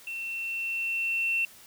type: tone with level ramp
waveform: sine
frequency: 2700 Hz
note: E7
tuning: 41 cents sharp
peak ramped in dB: -33 to -22 dBFS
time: 0.07-1.45 s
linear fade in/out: 2 ms
effects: tanh soft clip ceiling -21 dBFS + white hiss -52 dBFS RMS until 1.66 s